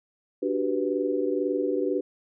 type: chord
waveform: sine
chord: G major seventh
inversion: second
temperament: equal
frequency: 293.7 / 370 / 392 / 493.9 Hz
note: D4 / F#4 / G4 / B4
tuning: 0 / 0 / 0 / 0 cents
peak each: -29 dBFS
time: 0.42-2.01 s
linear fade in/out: 10 ms
effects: none